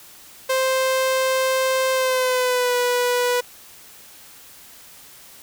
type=tone with pitch glide; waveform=sawtooth; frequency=523.3 to 491.1 Hz; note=C5 to B4; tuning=0 to -10 cents; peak=-14 dBFS; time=0.49-3.41 s; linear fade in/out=10 ms; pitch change=-110 cents; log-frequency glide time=1.92-2.75 s; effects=white hiss -45 dBFS RMS until 5.42 s